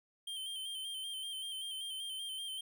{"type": "tone with vibrato", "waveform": "square", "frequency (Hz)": 3136, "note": "G7", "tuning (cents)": 0, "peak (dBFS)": -40, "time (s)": [0.27, 2.61], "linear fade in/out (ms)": 5, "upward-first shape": "square", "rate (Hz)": 5.2, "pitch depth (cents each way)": 33, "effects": []}